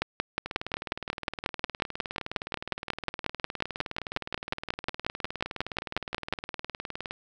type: two click trains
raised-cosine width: 0.3 ms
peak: -10 / -18 dBFS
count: 36 / 130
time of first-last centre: 0.02-6.326 / 0.46-7.109 s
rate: 5.55 / 19.4 Hz
effects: none